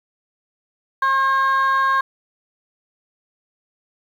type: tone pair together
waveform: sine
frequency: 1075.2 / 1611 Hz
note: C6 / G6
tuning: +47 / +47 cents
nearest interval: perfect fifth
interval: 700 cents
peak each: -14 / -18 dBFS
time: 1.02-2.01 s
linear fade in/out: 5 ms
effects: tanh soft clip ceiling -12 dBFS + 8-bit